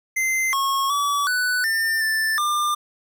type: tone with pitch steps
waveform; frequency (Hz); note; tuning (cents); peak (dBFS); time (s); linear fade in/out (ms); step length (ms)
square; 2074 / 1092 / 1144 / 1491 / 1799 / 1766 / 1197; C7 / C#6 / D6 / F#6 / A6 / A6 / D6; -16 / -26 / -46 / +13 / +38 / +6 / +33; -20; 0.16-2.75; 10; 370
effects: none